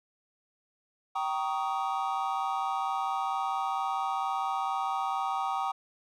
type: chord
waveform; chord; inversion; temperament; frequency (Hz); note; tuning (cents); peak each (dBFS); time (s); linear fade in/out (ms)
triangle; Eb dominant seventh; first; just; 777.8 / 933.4 / 1120.1 / 1244.5; G5 / Bb5 / Db6 / Eb6; -14 / +2 / +18 / 0; -30 / -33 / -34 / -33; 1.15-5.72; 10
effects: none